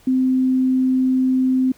sine tone, 258.8 Hz, C4, 19 cents flat, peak -14 dBFS, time 0.07-1.72 s, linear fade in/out 5 ms, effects pink hiss -52 dBFS RMS until 1.77 s

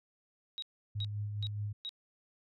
sine tone bursts, 3813 Hz, A#7, 38 cents sharp, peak -37 dBFS, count 4, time 0.58-1.892 s, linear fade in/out 0 ms, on 43 ms, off 380 ms
sine tone with tremolo, 103.83 Hz, G#2, in tune, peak -33 dBFS, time 0.95-1.73 s, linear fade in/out 10 ms, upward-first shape sine, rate 4.8 Hz, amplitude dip 35%
effects none

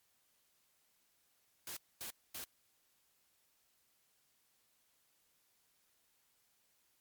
white noise bursts, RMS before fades -45 dBFS, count 3, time 1.67-2.441 s, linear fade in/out 2 ms, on 97 ms, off 240 ms, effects white hiss -75 dBFS RMS until 7 s + MP3 96 kbps

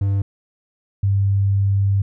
triangle / sine tone pair in turn, 98.9 / 98.9 Hz, G2 / G2, +16 / +16 cents, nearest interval unison, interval 0 cents, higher neither, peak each -14 dBFS, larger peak neither, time 0.01-0.22 / 1.03-2.02 s, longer second, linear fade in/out 5 ms, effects none

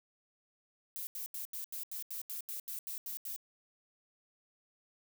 violet noise bursts, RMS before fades -41 dBFS, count 13, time 0.96-3.362 s, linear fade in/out 0 ms, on 110 ms, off 81 ms, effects none

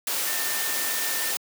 sine tone in noise, 1800 Hz, A6, 39 cents sharp, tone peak -34 dBFS, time 0.27-1.32 s, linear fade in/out 2 ms, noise white, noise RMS -27 dBFS, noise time 0.07-1.37 s, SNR -10 dB, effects high-pass 300 Hz 12 dB/octave

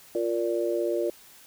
sine chord, Bb major, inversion second, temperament just, 349.6 / 466.2 / 582.7 Hz, F4 / Bb4 / D5, +2 / 0 / -14 cents, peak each -27 / -30 / -29 dBFS, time 0.15-1.1 s, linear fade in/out 2 ms, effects white hiss -52 dBFS RMS until 1.46 s

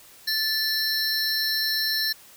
square tone cluster, 1754 / 4052 / 4300 / 5410 Hz, A6 / B7 / C8 / E8, -6 / +44 / +47 / +44 cents, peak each -29 dBFS, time 0.27-2.13 s, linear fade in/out 10 ms, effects white hiss -50 dBFS RMS until 2.36 s

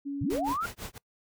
sine tone, 281.2 Hz, C#4, 25 cents sharp, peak -31 dBFS, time 0.05-0.54 s, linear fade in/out 20 ms
sine linear sweep, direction up, 72 to 1437 Hz, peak -28 dBFS, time 0.21-0.66 s, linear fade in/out 5 ms
pink noise with tremolo, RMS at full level -38 dBFS, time 0.3-0.98 s, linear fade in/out 2 ms, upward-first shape sine, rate 6 Hz, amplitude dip 100%
effects noise-tail reverb RT60 0.1 s tail -24 dB re dry

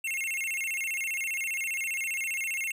square tone with vibrato, 2409 Hz, D7, 43 cents sharp, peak -30 dBFS, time 0.04-2.72 s, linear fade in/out 5 ms, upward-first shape square, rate 15 Hz, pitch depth 200 cents each way, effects none

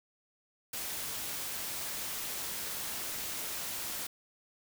white noise, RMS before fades -38 dBFS, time 0.73-4.07 s, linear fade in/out 5 ms, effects none

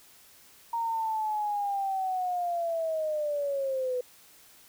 sine linear sweep, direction down, 932.3 to 493.9 Hz, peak -27 dBFS, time 0.73-4.01 s, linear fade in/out 5 ms, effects white hiss -56 dBFS RMS until 4.68 s

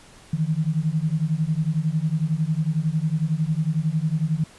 sine beating tone pair, 152.2 / 163.2 Hz, D#3 / E3, -38 / -17 cents, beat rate 11 Hz, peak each -23 dBFS, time 0.33-4.44 s, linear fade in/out 5 ms, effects pink hiss -49 dBFS RMS until 4.58 s + resampled to 24000 Hz

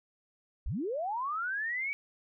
sine linear sweep, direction up, 30.56 to 2295 Hz, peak -31 dBFS, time 0.66-1.93 s, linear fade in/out 0 ms, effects none

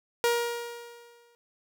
sawtooth tone with exponential decay, 473.2 Hz, A#4, 26 cents sharp, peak -17 dBFS, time 0.24-1.35 s, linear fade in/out 0 ms, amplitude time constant 240 ms, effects none

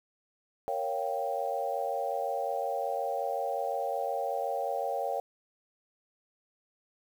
sine chord, G half-diminished seventh, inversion first, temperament equal, 466.2 / 554.4 / 698.5 / 784 Hz, Bb4 / Db5 / F5 / G5, 0 / 0 / 0 / 0 cents, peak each -37 / -34 / -35 / -34 dBFS, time 0.68-5.2 s, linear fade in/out 0 ms, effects 9-bit

